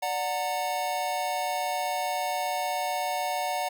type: chord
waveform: square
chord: D augmented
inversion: none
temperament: just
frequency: 587.3 / 734.2 / 917.7 Hz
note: D5 / F#5 / A#5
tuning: 0 / -14 / -27 cents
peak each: -35 / -30 / -34 dBFS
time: 0.02-3.69 s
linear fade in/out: 10 ms
effects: none